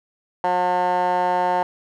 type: tone with band-pass filter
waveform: 15% pulse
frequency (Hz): 180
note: F#3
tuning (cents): -47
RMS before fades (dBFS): -20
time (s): 0.44-1.63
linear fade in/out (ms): 2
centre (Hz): 900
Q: 3.9
effects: none